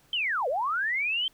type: linear two-way sweep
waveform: sine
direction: down then up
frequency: 3163 to 474.2 to 3163 Hz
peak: -25 dBFS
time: 0.13-1.28 s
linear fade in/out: 2 ms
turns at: 0.48 s
effects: pink hiss -62 dBFS RMS until 1.33 s